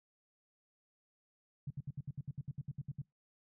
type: tone bursts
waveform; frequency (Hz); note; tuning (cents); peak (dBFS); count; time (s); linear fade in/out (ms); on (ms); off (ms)
sine; 140; C#3; +18; -37; 14; 1.67-3.018; 5; 35; 66
effects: noise-tail reverb RT60 0.2 s tail -24 dB re dry